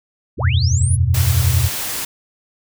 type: linear sweep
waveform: sine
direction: up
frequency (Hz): 34.65 to 10580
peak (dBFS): -23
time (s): 0.37-0.97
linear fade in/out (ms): 20
type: chord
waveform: sine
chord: E suspended second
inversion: none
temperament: equal with one note detuned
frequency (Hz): 82.41 / 93.36 / 123.47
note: E2 / F#2 / B2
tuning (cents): 0 / +16 / 0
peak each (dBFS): -17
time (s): 0.38-1.7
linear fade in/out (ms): 50
type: noise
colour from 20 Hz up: white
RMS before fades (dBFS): -24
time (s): 1.14-2.05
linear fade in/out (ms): 5
effects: none